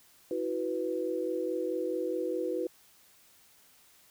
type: chord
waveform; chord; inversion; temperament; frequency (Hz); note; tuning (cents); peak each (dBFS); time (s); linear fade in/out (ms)
sine; E suspended second; none; equal with one note detuned; 325.3 / 370 / 493.9; E4 / F#4 / B4; -23 / 0 / 0; -35 / -34 / -33; 0.31-2.67; 2
effects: white hiss -61 dBFS RMS until 4.1 s